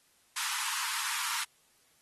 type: high-pass noise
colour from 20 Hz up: pink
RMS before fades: -34 dBFS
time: 0.36-1.44 s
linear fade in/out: 5 ms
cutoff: 890 Hz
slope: 96 dB/octave
effects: white hiss -67 dBFS RMS until 2.01 s + AAC 32 kbps